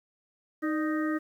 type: harmonic tone with a mistuned harmonic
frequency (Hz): 311.1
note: D#4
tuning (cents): 0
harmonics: 1 / 2 / 4 / 5 / 6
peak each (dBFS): -27 / -38 / -37 / -42 / -38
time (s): 0.62-1.19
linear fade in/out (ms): 20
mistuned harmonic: 2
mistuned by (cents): -67
effects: 10-bit